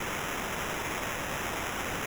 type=noise with sample-and-hold; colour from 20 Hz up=white; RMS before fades=-34 dBFS; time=0-2.06 s; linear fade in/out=5 ms; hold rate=4410 Hz; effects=none